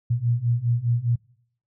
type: beating tone pair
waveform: sine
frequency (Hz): 116.54 / 121.44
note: A#2 / B2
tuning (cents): 0 / -29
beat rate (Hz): 4.9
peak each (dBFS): -24 / -22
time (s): 0.1-1.16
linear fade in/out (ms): 10
effects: noise-tail reverb RT60 0.7 s tail -25 dB re dry